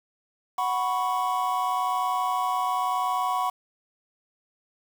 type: chord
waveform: triangle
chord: F# suspended fourth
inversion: none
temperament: equal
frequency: 740 / 987.8 / 1108.7 Hz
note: F#5 / B5 / C#6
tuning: 0 / 0 / 0 cents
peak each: -26 dBFS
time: 0.58-3.5 s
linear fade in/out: 5 ms
effects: 7-bit